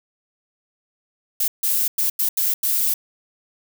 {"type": "noise bursts at uneven times", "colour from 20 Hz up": "violet", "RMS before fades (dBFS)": -20, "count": 6, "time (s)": [[1.4, 1.48], [1.63, 1.88], [1.98, 2.1], [2.19, 2.29], [2.37, 2.54], [2.63, 2.94]], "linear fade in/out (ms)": 5, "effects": []}